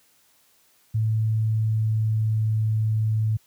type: tone with pitch glide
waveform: sine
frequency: 110 to 109.3 Hz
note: A2 to A2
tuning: 0 to -11 cents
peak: -19 dBFS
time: 0.94-3.37 s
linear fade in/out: 10 ms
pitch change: -11 cents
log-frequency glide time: 1.39-2.49 s
effects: white hiss -61 dBFS RMS until 3.46 s + high-pass 60 Hz 12 dB/octave